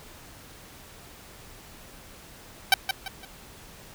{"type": "tone with echo", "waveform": "10% pulse", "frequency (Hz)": 770, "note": "G5", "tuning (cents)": -31, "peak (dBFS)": -6, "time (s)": [2.72, 2.74], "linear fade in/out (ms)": 2, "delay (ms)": 170, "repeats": 3, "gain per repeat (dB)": -9, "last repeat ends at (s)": 3.25, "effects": ["pink hiss -48 dBFS RMS until 3.94 s"]}